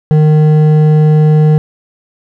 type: tone with hard clipping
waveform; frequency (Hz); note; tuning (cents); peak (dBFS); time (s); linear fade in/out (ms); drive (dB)
sine; 153.4; D#3; -24; -6; 0.11-1.58; 0; 8
effects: none